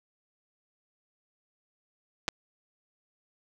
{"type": "clicks", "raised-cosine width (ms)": 0.2, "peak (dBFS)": -11, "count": 2, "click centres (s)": [2.281, 2.287], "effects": ["8-bit"]}